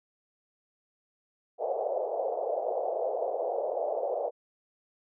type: band-pass noise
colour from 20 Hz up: white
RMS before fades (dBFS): -31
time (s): 1.58-4.31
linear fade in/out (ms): 50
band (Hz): 460 to 700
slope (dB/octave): 48
effects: none